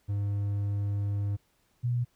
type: tone pair in turn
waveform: triangle / sine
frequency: 101.3 / 121.46 Hz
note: G#2 / B2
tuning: -43 / -28 cents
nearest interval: minor third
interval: 315 cents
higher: second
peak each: -25 dBFS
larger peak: neither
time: 0.08-1.37 / 1.83-2.05 s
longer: first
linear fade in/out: 20 ms
effects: pink hiss -70 dBFS RMS until 2.15 s